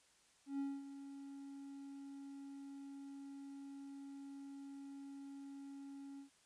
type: tone with ADSR envelope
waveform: triangle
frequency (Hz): 277.2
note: C#4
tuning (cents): 0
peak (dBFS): -35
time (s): 0.46-6.3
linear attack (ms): 130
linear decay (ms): 230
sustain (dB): -12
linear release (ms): 110
effects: white hiss -71 dBFS RMS until 6.45 s + resampled to 22050 Hz